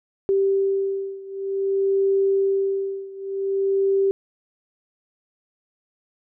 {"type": "beating tone pair", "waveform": "sine", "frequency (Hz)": [390.7, 391.23], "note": ["G4", "G4"], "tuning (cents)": [-6, -3], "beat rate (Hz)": 0.53, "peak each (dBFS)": [-21, -23], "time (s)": [0.29, 4.11], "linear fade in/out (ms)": 0, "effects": []}